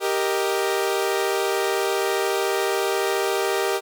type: chord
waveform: sawtooth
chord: Eb major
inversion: first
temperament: equal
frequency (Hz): 392 / 466.2 / 622.3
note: G4 / Bb4 / Eb5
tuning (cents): 0 / 0 / 0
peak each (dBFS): -19 / -22 / -25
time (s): 0-3.81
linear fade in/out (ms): 50
effects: none

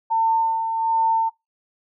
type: tone with tremolo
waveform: sine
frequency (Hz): 901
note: A5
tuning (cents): +41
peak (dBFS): -15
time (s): 0.1-1.3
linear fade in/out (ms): 20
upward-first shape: sine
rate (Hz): 1.3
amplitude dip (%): 50
effects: noise-tail reverb RT60 0.2 s tail -23 dB re dry

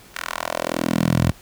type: tone with high-pass filter sweep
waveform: 10% pulse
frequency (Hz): 41.6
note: E1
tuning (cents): +17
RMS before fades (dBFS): -22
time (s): 0.14-1.32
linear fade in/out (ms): 20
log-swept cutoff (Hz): 1700 to 85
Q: 1.7
effects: pink hiss -47 dBFS RMS until 1.41 s

